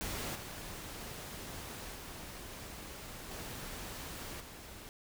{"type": "noise with level steps", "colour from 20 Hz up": "pink", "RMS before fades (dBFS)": [-39, -45, -47, -44, -50], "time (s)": [0.01, 4.89], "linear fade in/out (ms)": 0, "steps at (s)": [0.35, 1.95, 3.31, 4.4], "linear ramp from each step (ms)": 5, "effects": []}